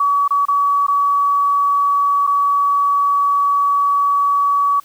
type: tone with dropouts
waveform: sine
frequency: 1136 Hz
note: C#6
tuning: 42 cents sharp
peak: -12 dBFS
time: 0-4.8 s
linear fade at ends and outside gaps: 5 ms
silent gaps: 0.279-0.306 / 0.454-0.483 / 0.867-0.881 / 2.268-2.273 s
effects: white hiss -49 dBFS RMS until 4.84 s